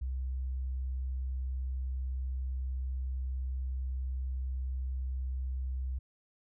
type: tone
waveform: sine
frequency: 64.6 Hz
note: C2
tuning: 21 cents flat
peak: -32 dBFS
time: 0.01-5.99 s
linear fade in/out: 10 ms
effects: none